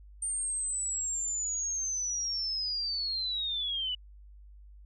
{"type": "linear sweep", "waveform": "sine", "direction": "down", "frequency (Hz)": [8870, 2931], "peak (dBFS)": -30, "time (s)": [0.22, 3.95], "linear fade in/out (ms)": 5, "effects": ["added 50 Hz sine -49 dBFS peak until 4.85 s"]}